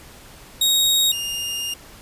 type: tone pair in turn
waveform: sawtooth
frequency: 3765 / 2821 Hz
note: A#7 / F7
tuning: +16 / +17 cents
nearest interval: perfect fourth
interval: 499 cents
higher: first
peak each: -12 / -21 dBFS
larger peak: first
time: 0.61-1.12 / 1.12-1.74 s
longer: second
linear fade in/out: 5 ms
effects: pink hiss -44 dBFS RMS until 2.01 s + resampled to 32000 Hz